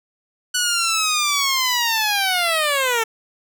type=linear sweep; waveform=10% pulse; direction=down; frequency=1484 to 440 Hz; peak=-9 dBFS; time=0.54-3.04 s; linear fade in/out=10 ms; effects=none